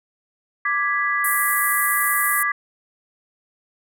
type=chord; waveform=sine; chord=G# diminished; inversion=second; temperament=equal; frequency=1174.7 / 1661.2 / 1975.5 Hz; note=D6 / G#6 / B6; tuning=0 / 0 / 0 cents; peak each=-23 dBFS; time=0.65-2.52 s; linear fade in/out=5 ms
type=band-pass noise; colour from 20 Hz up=pink; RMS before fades=-25 dBFS; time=1.24-2.43 s; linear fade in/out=5 ms; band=9300 to 15000 Hz; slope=48 dB/octave
effects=none